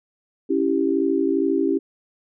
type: chord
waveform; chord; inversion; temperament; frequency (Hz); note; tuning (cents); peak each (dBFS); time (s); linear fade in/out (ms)
sine; C# diminished; none; equal; 277.2 / 329.6 / 392; C#4 / E4 / G4; 0 / 0 / 0; -22; 0.49-1.79; 20
effects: none